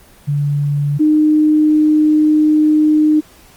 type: tone pair in turn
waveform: sine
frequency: 144.3 / 305.8 Hz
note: D3 / D#4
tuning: -30 / -30 cents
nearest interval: octave + minor second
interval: 1300 cents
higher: second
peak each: -13 / -8 dBFS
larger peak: second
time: 0.27-0.99 / 0.99-3.21 s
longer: second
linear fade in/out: 20 ms
effects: pink hiss -45 dBFS RMS until 3.56 s + Opus 24 kbps